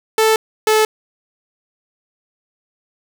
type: tone pair in turn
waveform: sawtooth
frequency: 440 / 433.7 Hz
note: A4 / A4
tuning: 0 / -25 cents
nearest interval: unison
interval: 25 cents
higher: first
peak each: -7 dBFS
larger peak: neither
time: 0.18-0.36 / 0.67-0.85 s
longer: neither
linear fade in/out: 2 ms
effects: none